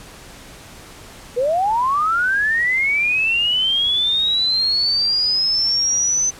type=linear sweep; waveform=sine; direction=up; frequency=466.2 to 6140 Hz; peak=-15 dBFS; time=1.36-6.31 s; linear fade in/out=20 ms; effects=pink hiss -40 dBFS RMS until 6.39 s + low-pass 11000 Hz 12 dB/octave